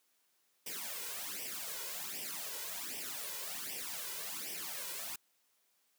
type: noise with flanger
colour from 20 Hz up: white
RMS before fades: -42 dBFS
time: 0.66-5.16 s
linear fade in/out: 5 ms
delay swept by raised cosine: 0.36 to 2.06 ms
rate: 1.3 Hz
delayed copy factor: +0.8
effects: white hiss -75 dBFS RMS until 5.98 s + high-pass 200 Hz 12 dB/octave